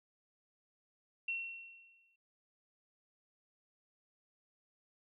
sine tone with exponential decay, 2721 Hz, F7, 46 cents flat, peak -33 dBFS, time 1.28-2.16 s, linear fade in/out 5 ms, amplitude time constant 190 ms, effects none

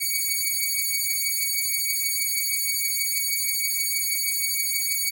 5% pulse beating tone pair, 2246 / 2252.3 Hz, C#7 / C#7, +22 / +27 cents, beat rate 6.3 Hz, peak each -15 / -18 dBFS, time 0-5.11 s, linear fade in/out 20 ms, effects none

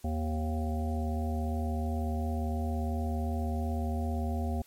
harmonic tone with a mistuned harmonic, 77.78 Hz, D#2, in tune, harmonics 1 / 3 / 5 / 7 / 9 / 10, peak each -30 / -35 / -43 / -44 / -40 / -45 dBFS, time 0.04-4.62 s, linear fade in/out 5 ms, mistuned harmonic 3, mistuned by +21 cents, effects white hiss -60 dBFS RMS until 4.66 s + MP3 64 kbps

